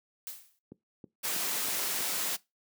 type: noise with exponential decay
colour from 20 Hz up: blue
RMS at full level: -37 dBFS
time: 0.27-0.59 s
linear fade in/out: 0 ms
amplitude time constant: 68 ms
type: click train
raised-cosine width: 3 ms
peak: -29 dBFS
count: 5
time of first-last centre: 0.72-2.006 s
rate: 3.11 Hz
type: noise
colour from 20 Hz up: white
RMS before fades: -32 dBFS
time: 1.23-2.37 s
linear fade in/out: 20 ms
effects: noise-tail reverb RT60 0.2 s tail -20 dB re dry + high-pass 200 Hz 12 dB/octave